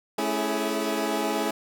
20% pulse chord, A major seventh, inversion none, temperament equal with one note detuned, 217 / 277.2 / 329.6 / 415.3 Hz, A3 / C#4 / E4 / G#4, -24 / 0 / 0 / 0 cents, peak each -26 / -26 / -25 / -26 dBFS, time 0.18-1.51 s, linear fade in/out 5 ms, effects none

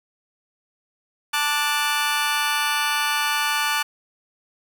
20% pulse chord, D major, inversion second, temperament just, 881 / 1174.7 / 1468.3 Hz, A5 / D6 / F#6, +2 / 0 / -14 cents, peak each -20 dBFS, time 1.33-3.83 s, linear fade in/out 10 ms, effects none

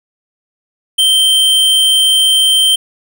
square tone, 3127 Hz, G7, 5 cents flat, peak -8 dBFS, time 0.98-2.76 s, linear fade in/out 10 ms, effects none

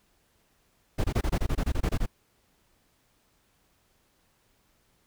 brown noise bursts, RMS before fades -25 dBFS, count 13, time 0.98-2.062 s, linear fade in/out 10 ms, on 62 ms, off 23 ms, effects pink hiss -68 dBFS RMS until 5.06 s

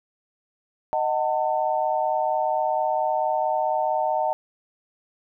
sine chord, D# diminished, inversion none, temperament just, 622.3 / 746.7 / 896 Hz, D#5 / F#5 / A5, 0 / +16 / +31 cents, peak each -25 dBFS, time 0.93-4.33 s, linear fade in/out 0 ms, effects none

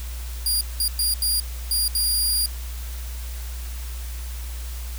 15% pulse tone bursts at uneven times, 4809 Hz, D8, 40 cents sharp, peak -13 dBFS, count 6, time 0.46-0.61 / 0.8-0.88 / 0.99-1.14 / 1.22-1.4 / 1.71-1.88 / 1.95-2.46 s, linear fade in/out 2 ms, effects added 60 Hz sine -29 dBFS peak until 4.98 s + white hiss -41 dBFS RMS until 4.98 s

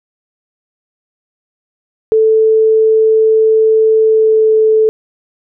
sine tone with pitch glide, 440 to 437.2 Hz, A4 to A4, 0 to -11 cents, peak -6 dBFS, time 2.12-4.89 s, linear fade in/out 0 ms, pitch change -11 cents, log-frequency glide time 4-4.55 s, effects none

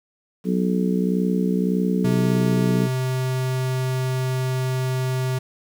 harmonic tone, 61.74 Hz, B1, in tune, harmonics 3 / 4 / 5 / 6 / 7, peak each -20 / -25 / -30 / -32 / -27 dBFS, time 0.44-2.89 s, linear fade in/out 50 ms
square tone, 129.4 Hz, C3, 19 cents flat, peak -22 dBFS, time 2.04-5.39 s, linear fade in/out 10 ms
effects 8-bit

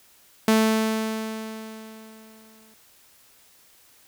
sawtooth tone with exponential decay, 220 Hz, A3, in tune, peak -11 dBFS, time 0.48-2.74 s, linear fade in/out 2 ms, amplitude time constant 490 ms, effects white hiss -56 dBFS RMS until 4.07 s

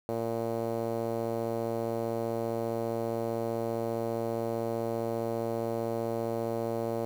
5% pulse tone with low-pass filter, 115.2 Hz, A#2, 20 cents flat, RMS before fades -32 dBFS, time 0.09-7.05 s, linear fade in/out 0 ms, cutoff 550 Hz, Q 1.9, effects 8-bit

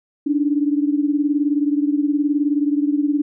sine beating tone pair, 287.3 / 306.3 Hz, D4 / D#4, -38 / -27 cents, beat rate 19 Hz, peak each -17 / -21 dBFS, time 0.26-3.22 s, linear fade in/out 10 ms, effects none

